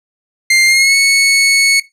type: tone with pitch glide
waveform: sawtooth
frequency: 2100 to 2208 Hz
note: C7 to C#7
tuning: +6 to -7 cents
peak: -4 dBFS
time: 0.5-1.8 s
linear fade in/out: 5 ms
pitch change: +87 cents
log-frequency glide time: 0.66-0.95 s
effects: noise-tail reverb RT60 0.2 s tail -17 dB re dry + low-pass 10000 Hz 12 dB/octave